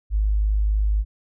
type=tone; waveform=sine; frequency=51.91 Hz; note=G#1; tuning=in tune; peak=-17 dBFS; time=0.1-1.05 s; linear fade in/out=50 ms; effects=none